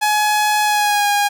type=tone with pitch glide; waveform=sawtooth; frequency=844 to 817.6 Hz; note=G#5 to G#5; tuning=+28 to -27 cents; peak=-10 dBFS; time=0.01-1.29 s; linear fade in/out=20 ms; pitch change=-55 cents; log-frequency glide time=0.63-1.08 s; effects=none